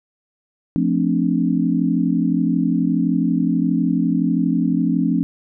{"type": "chord", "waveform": "sine", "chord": "D minor seventh", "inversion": "first", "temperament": "equal", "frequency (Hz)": [174.61, 220, 261.6, 293.7], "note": ["F3", "A3", "C4", "D4"], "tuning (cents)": [0, 0, 0, 0], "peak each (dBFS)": [-20, -22, -20, -22], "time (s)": [0.76, 5.23], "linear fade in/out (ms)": 0, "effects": []}